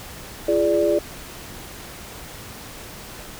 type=chord; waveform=sine; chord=D diminished; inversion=first; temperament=equal with one note detuned; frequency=340.9 / 415.3 / 587.3 Hz; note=F4 / Ab4 / D5; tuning=-42 / 0 / 0 cents; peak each=-21 / -22 / -19 dBFS; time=0.48-0.99 s; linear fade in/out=5 ms; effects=pink hiss -38 dBFS RMS until 3.39 s